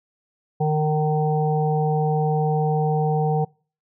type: harmonic tone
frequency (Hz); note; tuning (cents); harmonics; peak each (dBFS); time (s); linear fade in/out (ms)
153.3; D#3; -25; 1 / 3 / 5 / 6; -20 / -24 / -24 / -37; 0.6-3.45; 10
effects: noise-tail reverb RT60 0.4 s tail -26 dB re dry